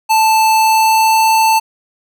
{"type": "tone with pitch glide", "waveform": "square", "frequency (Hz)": [880, 886.1], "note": ["A5", "A5"], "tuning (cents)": [0, 12], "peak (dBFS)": -9, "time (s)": [0.09, 1.6], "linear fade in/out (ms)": 20, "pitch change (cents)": 12, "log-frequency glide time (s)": [0.55, 1.28], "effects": []}